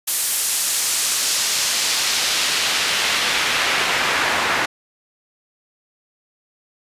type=noise with band-pass filter sweep; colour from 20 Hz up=pink; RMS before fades=-20 dBFS; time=0.07-4.66 s; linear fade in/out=10 ms; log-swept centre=11000 to 1500 Hz; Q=0.86; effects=resampled to 32000 Hz